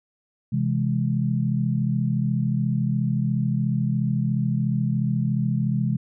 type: chord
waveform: sine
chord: C augmented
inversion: none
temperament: equal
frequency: 130.81 / 164.81 / 207.7 Hz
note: C3 / E3 / G#3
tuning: 0 / 0 / 0 cents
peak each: -23 / -26 / -25 dBFS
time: 0.52-5.97 s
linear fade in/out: 10 ms
effects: none